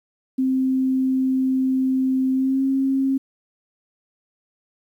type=tone with pitch glide; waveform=sine; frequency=261.6 to 268.6 Hz; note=C4 to C4; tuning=0 to +46 cents; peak=-17 dBFS; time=0.38-3.18 s; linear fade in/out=10 ms; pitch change=+46 cents; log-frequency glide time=2.33-2.63 s; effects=9-bit